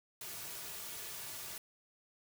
white noise with comb filter, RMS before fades -45 dBFS, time 0.21-1.58 s, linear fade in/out 2 ms, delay 3.8 ms, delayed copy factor -0.55, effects none

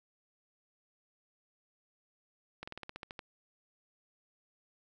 slowing click train, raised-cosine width 0.3 ms, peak -26 dBFS, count 10, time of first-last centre 2.63-3.192 s, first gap 45 ms, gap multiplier 1.08, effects none

